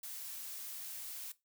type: noise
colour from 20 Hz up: blue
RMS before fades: -45 dBFS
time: 0.03-1.32 s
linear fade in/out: 5 ms
effects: noise-tail reverb RT60 0.2 s tail -17 dB re dry